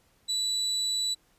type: tone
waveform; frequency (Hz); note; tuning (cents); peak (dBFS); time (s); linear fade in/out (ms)
35% pulse; 3951; B7; 0; -24; 0.28-1.15; 20
effects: pink hiss -66 dBFS RMS until 1.38 s + resampled to 32000 Hz